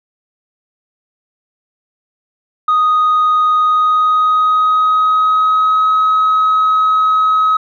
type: tone with pitch glide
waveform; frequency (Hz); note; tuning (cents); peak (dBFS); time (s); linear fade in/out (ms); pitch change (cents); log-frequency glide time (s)
sine; 1244.5 to 1274.3; D#6 to D#6; 0 to +41; -7; 2.68-7.57; 5; +41; 3.59-5.9
effects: tanh soft clip ceiling -7 dBFS